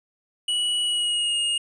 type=tone with pitch glide; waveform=square; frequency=2933 to 2850 Hz; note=F#7 to F7; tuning=-16 to +34 cents; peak=-22 dBFS; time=0.48-1.58 s; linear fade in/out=5 ms; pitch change=-50 cents; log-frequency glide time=0.84-1.36 s; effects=resampled to 22050 Hz